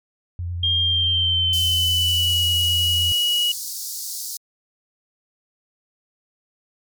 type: tone with vibrato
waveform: sine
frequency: 87.31 Hz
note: F2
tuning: in tune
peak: -24 dBFS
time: 0.39-3.12 s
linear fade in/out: 0 ms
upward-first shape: square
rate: 10 Hz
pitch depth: 21 cents each way
type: tone with pitch glide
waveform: sine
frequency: 3211 to 2911 Hz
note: G7 to F#7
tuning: +41 to -29 cents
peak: -17 dBFS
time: 0.63-3.52 s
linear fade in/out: 5 ms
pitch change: -170 cents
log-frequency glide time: 0.79-2.42 s
type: high-pass noise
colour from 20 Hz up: pink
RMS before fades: -30 dBFS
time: 1.53-4.37 s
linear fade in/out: 2 ms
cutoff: 4500 Hz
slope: 48 dB/octave
effects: MP3 96 kbps